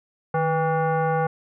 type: tone with frequency modulation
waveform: sine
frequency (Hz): 155.56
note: D#3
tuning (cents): 0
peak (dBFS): -19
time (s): 0.34-1.27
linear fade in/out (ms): 5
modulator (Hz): 647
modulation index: 1.5
effects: none